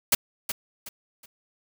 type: noise with echo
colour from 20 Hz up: white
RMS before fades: -19 dBFS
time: 0.12-0.15 s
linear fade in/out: 5 ms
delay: 370 ms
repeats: 3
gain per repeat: -10 dB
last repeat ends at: 1.26 s
effects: none